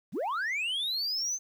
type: linear sweep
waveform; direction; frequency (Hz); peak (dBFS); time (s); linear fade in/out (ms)
sine; up; 120 to 6310; -26; 0.12-1.39; 50
effects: tanh soft clip ceiling -28 dBFS + 10-bit